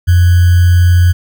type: tone with sample-and-hold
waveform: sine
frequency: 88.1 Hz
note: F2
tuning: 16 cents sharp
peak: -4 dBFS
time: 0.07-1.13 s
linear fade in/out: 20 ms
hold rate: 1575 Hz
effects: none